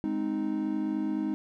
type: chord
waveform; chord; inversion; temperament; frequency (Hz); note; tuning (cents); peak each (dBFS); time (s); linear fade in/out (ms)
triangle; Ab major; none; equal; 207.7 / 261.6 / 311.1; Ab3 / C4 / Eb4; 0 / 0 / 0; -31 / -32 / -28; 0.04-1.34; 0
effects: none

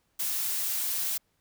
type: noise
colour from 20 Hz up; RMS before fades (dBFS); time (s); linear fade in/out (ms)
blue; -30; 0.19-1.18; 10
effects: pink hiss -73 dBFS RMS until 1.4 s

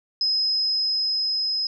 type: tone with level ramp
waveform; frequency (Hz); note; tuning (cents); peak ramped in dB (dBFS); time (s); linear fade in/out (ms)
sine; 5090; D#8; +39; -19 to -22; 0.21-1.67; 2
effects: none

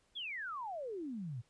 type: exponential sweep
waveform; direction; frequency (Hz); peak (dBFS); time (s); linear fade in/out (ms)
sine; down; 3520 to 110; -39; 0.15-1.42; 20
effects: pink hiss -73 dBFS RMS until 1.49 s + resampled to 22050 Hz

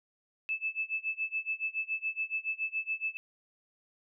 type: tone with tremolo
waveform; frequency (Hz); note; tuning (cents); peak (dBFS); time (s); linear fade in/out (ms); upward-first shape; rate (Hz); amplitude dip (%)
sine; 2621; E7; -11; -28; 0.49-3.17; 0; sine; 7.1; 95
effects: none

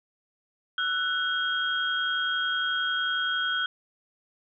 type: tone cluster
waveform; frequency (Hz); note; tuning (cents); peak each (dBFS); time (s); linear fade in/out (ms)
sine; 1337 / 1488 / 3245; E6 / F#6 / G#7; +24 / +9 / -41; -34 / -27 / -29; 0.78-3.66; 2
effects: none

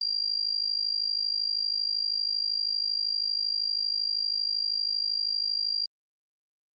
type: tone with amplitude modulation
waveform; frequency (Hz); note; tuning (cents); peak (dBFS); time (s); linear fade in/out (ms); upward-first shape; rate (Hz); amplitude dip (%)
sine; 4760; D8; +22; -22; 0.01-5.86; 5; sine; 52.7; 85
effects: Opus 24 kbps

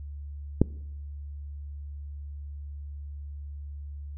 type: click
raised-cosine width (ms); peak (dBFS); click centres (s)
3; -5; 0.616
effects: noise-tail reverb RT60 0.8 s tail -23 dB re dry + added 72 Hz sine -36 dBFS peak until 4.17 s

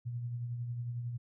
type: tone with tremolo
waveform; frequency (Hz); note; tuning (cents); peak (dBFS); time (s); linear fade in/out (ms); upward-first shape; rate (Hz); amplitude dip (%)
sine; 120.1; B2; -48; -33; 0.05-1.18; 20; triangle; 11; 45
effects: none

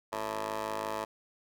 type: ring-modulated tone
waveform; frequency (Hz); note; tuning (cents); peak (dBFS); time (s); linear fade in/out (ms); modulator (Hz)
15% pulse; 105.7; G#2; +31; -24; 0.12-1.05; 10; 767
effects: none

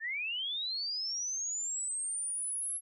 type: linear sweep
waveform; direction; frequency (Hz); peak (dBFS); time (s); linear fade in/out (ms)
sine; up; 1734 to 11175; -33; 0-2.81; 50
effects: none

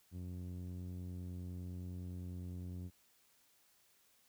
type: tone with low-pass filter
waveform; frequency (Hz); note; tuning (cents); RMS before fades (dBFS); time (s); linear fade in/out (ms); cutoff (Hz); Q
sawtooth; 89.9; F#2; -49; -45; 0.11-2.91; 50; 250; 0.99
effects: white hiss -71 dBFS RMS until 4.28 s

